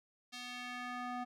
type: tone with band-pass filter sweep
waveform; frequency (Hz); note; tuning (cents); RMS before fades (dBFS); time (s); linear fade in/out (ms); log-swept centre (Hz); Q
square; 246.9; B3; 0; -43; 0.32-1.25; 20; 4100 to 840; 1.2
effects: none